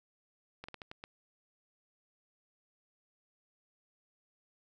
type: slowing click train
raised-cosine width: 0.3 ms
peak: -28 dBFS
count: 6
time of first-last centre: 0.64-1.039 s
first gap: 45 ms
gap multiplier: 1.29
effects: none